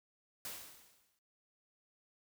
white noise with exponential decay, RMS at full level -42 dBFS, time 0.45-1.19 s, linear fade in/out 2 ms, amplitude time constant 160 ms, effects noise-tail reverb RT60 0.4 s tail -25 dB re dry

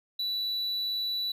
triangle tone, 3951 Hz, B7, in tune, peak -27 dBFS, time 0.19-1.32 s, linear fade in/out 5 ms, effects none

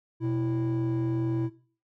triangle tone pair together, 123.75 / 329.6 Hz, B2 / E4, +4 / 0 cents, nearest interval octave + perfect fourth, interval 1696 cents, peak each -25 dBFS, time 0.2-1.5 s, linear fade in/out 50 ms, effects noise-tail reverb RT60 0.4 s tail -17 dB re dry + tanh soft clip ceiling -20 dBFS

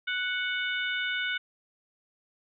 harmonic tone with a mistuned harmonic, 740 Hz, F#5, in tune, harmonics 2 / 3 / 4 / 5, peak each -30 / -34 / -36 / -38 dBFS, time 0.07-1.38 s, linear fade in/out 10 ms, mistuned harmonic 5, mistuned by -44 cents, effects none

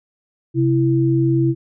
sine tone pair together, 132.58 / 331.4 Hz, C3 / E4, +23 / +9 cents, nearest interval octave + major third, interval 1586 cents, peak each -16 dBFS, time 0.54-1.55 s, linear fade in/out 50 ms, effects none

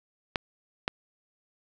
clicks, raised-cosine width 0.3 ms, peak -10 dBFS, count 2, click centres 0.358 / 0.879 s, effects none

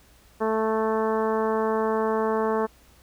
harmonic tone, 220 Hz, A3, in tune, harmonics 1 / 2 / 3 / 4 / 5 / 6 / 7 / 8, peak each -29 / -24 / -31 / -30 / -31 / -38 / -40 / -42 dBFS, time 0.4-2.67 s, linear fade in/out 20 ms, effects added 60 Hz sine -57 dBFS peak until 3.02 s + pink hiss -57 dBFS RMS until 3.02 s

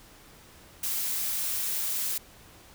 blue noise, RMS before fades -30 dBFS, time 0.83-2.18 s, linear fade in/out 5 ms, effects pink hiss -53 dBFS RMS until 2.74 s

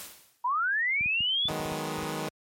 white noise with exponential decay, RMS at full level -39 dBFS, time 0-0.51 s, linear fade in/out 0 ms, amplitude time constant 110 ms
sine linear sweep, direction up, 932.3 to 3520 Hz, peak -24 dBFS, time 0.44-1.49 s, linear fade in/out 10 ms
clicks, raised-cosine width 5 ms, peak -28 dBFS, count 10, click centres 1.009 / 1.059 / 1.206 / 1.455 / 1.506 / 1.598 / 1.656 / 1.719 / 1.984 / 2.03 s
10% pulse chord, G# minor seventh, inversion second, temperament equal, 155.56 / 185 / 207.7 / 246.9 Hz, D#3 / F#3 / G#3 / B3, 0 / 0 / 0 / 0 cents, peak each -25 / -31 / -28 / -31 dBFS, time 1.48-2.29 s, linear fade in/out 5 ms
effects high-pass 60 Hz 12 dB/octave + MP3 64 kbps

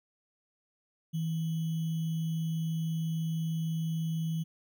sine tone with sample-and-hold, 161.9 Hz, E3, 31 cents flat, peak -29 dBFS, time 1.13-4.44 s, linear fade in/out 20 ms, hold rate 3150 Hz, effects none

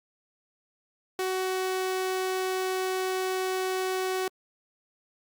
sawtooth tone, 374.3 Hz, F#4, 20 cents sharp, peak -23 dBFS, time 1.19-4.28 s, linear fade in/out 2 ms, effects Opus 48 kbps

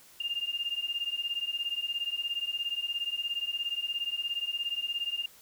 sine beating tone pair, 2800 / 2817 Hz, F7 / F7, +4 / +14 cents, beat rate 17 Hz, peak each -34 / -33 dBFS, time 0.2-5.26 s, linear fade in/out 5 ms, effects white hiss -56 dBFS RMS until 5.41 s

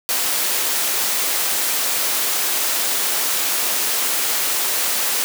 white high-pass noise, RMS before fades -20 dBFS, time 0.09-5.24 s, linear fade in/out 0 ms, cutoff 320 Hz, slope 12 dB/octave, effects none

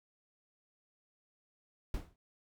brown noise with exponential decay, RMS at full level -34 dBFS, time 1.94-2.16 s, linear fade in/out 2 ms, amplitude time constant 46 ms, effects none

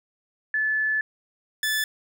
sine / sawtooth tone pair in turn, 1734 / 1740.2 Hz, A6 / A6, -26 / -20 cents, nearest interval unison, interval 6 cents, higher second, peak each -21 / -19 dBFS, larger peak second, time 0.54-1.01 / 1.63-1.84 s, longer first, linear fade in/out 2 ms, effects none

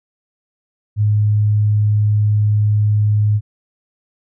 sine tone, 105.2 Hz, G#2, 23 cents sharp, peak -11 dBFS, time 0.96-3.41 s, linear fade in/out 50 ms, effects none

